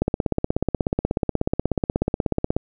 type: click train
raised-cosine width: 2 ms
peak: -6 dBFS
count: 43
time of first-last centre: 0.02-2.565 s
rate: 16.5 Hz
effects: none